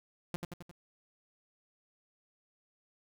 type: tone with echo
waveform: sawtooth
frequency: 174.61 Hz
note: F3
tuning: in tune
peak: -29 dBFS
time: 0.34-0.36 s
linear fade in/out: 0 ms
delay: 88 ms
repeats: 4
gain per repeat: -4 dB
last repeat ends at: 0.712 s
effects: none